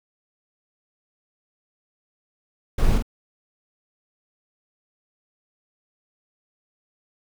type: noise with echo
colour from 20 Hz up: brown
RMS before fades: -19 dBFS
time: 2.78-2.98 s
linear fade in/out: 5 ms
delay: 45 ms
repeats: 1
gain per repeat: -4 dB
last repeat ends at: 3.025 s
effects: none